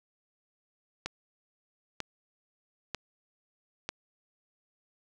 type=click train; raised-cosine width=0.2 ms; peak=-16 dBFS; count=4; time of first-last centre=1.06-3.89 s; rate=1.06 Hz; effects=none